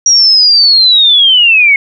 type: linear sweep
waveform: sine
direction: down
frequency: 5730 to 2160 Hz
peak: -3 dBFS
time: 0.06-1.76 s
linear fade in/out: 2 ms
effects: none